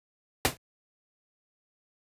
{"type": "noise with exponential decay", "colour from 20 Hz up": "pink", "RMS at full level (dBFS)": -18, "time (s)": [0.45, 0.57], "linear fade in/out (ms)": 0, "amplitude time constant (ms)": 26, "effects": ["high-pass 80 Hz 12 dB/octave", "resampled to 32000 Hz"]}